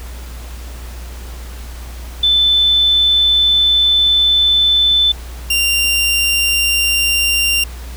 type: tone pair in turn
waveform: sine / sawtooth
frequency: 3520 / 2780 Hz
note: A7 / F7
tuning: 0 / -9 cents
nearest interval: major third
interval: 409 cents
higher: first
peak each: -9 dBFS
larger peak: neither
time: 2.23-5.12 / 5.5-7.64 s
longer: first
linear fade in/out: 5 ms
effects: added 60 Hz sine -27 dBFS peak until 7.96 s + pink hiss -37 dBFS RMS until 7.96 s